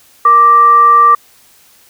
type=tone with frequency modulation; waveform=sine; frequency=1174.7 Hz; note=D6; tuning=in tune; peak=-3 dBFS; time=0.25-1.15 s; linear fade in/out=5 ms; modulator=704 Hz; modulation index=0.21; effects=white hiss -46 dBFS RMS until 1.89 s